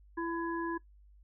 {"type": "harmonic tone", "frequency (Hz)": 335, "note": "E4", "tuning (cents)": 28, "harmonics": [1, 3, 5], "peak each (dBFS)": [-34, -39, -41], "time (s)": [0.17, 0.78], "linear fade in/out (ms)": 10, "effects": ["noise-tail reverb RT60 0.1 s tail -19 dB re dry", "added 50 Hz sine -56 dBFS peak until 1.23 s"]}